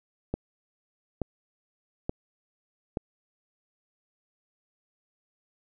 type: click train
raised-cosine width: 2 ms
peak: -15 dBFS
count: 4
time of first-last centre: 0.34-2.972 s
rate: 1.14 Hz
effects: none